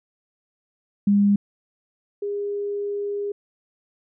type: tone pair in turn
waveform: sine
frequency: 202.5 / 407 Hz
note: G#3 / G#4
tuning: -43 / -35 cents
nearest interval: octave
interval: 1208 cents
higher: second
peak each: -14 / -24 dBFS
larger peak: first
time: 1.07-1.36 / 2.22-3.32 s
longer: second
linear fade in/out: 5 ms
effects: none